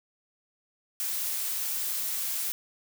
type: noise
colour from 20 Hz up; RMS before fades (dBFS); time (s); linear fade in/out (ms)
blue; -31; 1-2.52; 0
effects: none